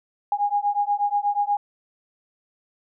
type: beating tone pair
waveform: sine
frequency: 815 / 823.3 Hz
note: G#5 / G#5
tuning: -33 / -15 cents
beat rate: 8.3 Hz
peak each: -23 dBFS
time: 0.32-1.57 s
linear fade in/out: 2 ms
effects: none